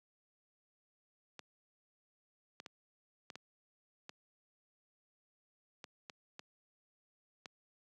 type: clicks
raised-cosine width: 0.2 ms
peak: -29 dBFS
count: 10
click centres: 1.393 / 2.601 / 2.662 / 3.302 / 3.356 / 4.094 / 5.842 / 6.098 / 6.394 / 7.458 s
effects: high-pass 150 Hz 12 dB/octave